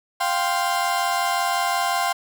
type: chord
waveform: 35% pulse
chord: F suspended second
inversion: none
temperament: equal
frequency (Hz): 698.5 / 784 / 1046.5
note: F5 / G5 / C6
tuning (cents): 0 / 0 / 0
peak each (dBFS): -23 / -23 / -23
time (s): 0.2-2.13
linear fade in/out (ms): 10
effects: none